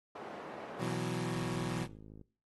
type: band-pass noise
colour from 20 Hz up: white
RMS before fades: -46 dBFS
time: 0.15-0.95 s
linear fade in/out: 5 ms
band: 240 to 780 Hz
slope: 12 dB/octave
type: chord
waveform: 25% pulse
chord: B suspended fourth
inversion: none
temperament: equal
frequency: 123.47 / 164.81 / 185 Hz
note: B2 / E3 / F#3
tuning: 0 / 0 / 0 cents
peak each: -35 dBFS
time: 0.78-1.88 s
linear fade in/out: 50 ms
type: click train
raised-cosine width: 3 ms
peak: -39 dBFS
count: 47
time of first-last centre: 1.35-2.213 s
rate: 53.3 Hz
effects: noise-tail reverb RT60 0.4 s tail -20 dB re dry + AAC 32 kbps